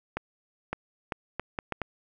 accelerating click train, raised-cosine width 0.5 ms, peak -15 dBFS, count 7, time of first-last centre 0.17-1.817 s, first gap 560 ms, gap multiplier 0.7, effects none

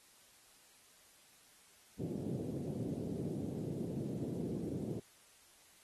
pink band-pass noise, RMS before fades -40 dBFS, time 1.99-5 s, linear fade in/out 10 ms, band 120 to 420 Hz, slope 24 dB/octave, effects white hiss -64 dBFS RMS until 5.83 s + AAC 32 kbps

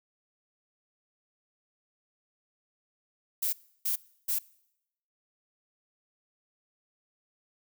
violet noise bursts, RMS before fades -29 dBFS, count 3, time 3.42-4.39 s, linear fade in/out 10 ms, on 110 ms, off 320 ms, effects noise-tail reverb RT60 0.8 s tail -23 dB re dry

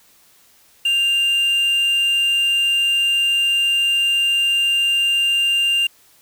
triangle tone with quantisation, 2794 Hz, F7, in tune, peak -13 dBFS, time 0.85-5.87 s, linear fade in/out 5 ms, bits 6, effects white hiss -53 dBFS RMS until 6.21 s

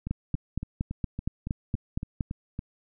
two click trains, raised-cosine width 5 ms, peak -20 / -15 dBFS, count 10 / 10, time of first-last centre 0.07-2.591 / 0.11-2.208 s, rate 3.57 / 4.29 Hz, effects none

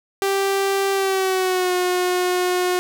sawtooth tone with pitch glide, 392 to 361.5 Hz, G4 to F#4, 0 to -40 cents, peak -14 dBFS, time 0.22-2.79 s, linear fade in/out 0 ms, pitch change -140 cents, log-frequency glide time 0.92-1.73 s, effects none

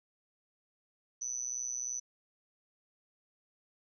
sine tone with amplitude modulation, 6000 Hz, F#8, 23 cents sharp, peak -31 dBFS, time 1.21-2 s, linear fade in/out 10 ms, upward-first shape sine, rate 123 Hz, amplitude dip 85%, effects none

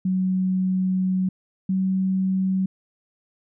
sine tone pair in turn, 186.4 / 189.11 Hz, F#3 / F#3, +13 / +38 cents, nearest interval unison, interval 25 cents, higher second, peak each -19 dBFS, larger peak neither, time 0.05-1.29 / 1.69-2.66 s, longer first, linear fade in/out 5 ms, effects none

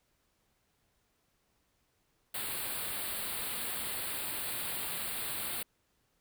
white band-stop noise, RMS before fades -37 dBFS, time 2.34-5.63 s, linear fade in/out 5 ms, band 4600 to 8000 Hz, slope 96 dB/octave, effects pink hiss -75 dBFS RMS until 6.2 s

